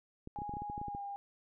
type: clicks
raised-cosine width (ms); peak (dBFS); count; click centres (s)
3; -31; 12; 0.274 / 0.388 / 0.419 / 0.494 / 0.538 / 0.569 / 0.62 / 0.699 / 0.779 / 0.815 / 0.883 / 0.949
type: tone with pitch glide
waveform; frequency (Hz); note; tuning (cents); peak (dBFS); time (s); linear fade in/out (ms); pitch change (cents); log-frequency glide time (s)
sine; 827 to 803.9; G#5 to G5; -8 to +43; -39; 0.36-1.16; 0; -49; 0.81-1.02
effects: none